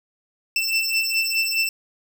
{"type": "beating tone pair", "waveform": "25% pulse", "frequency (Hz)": [2666, 2670.8], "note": ["E7", "E7"], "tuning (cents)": [19, 22], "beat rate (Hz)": 4.8, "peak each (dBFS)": -19, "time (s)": [0.56, 1.69], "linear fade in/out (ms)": 2, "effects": ["9-bit"]}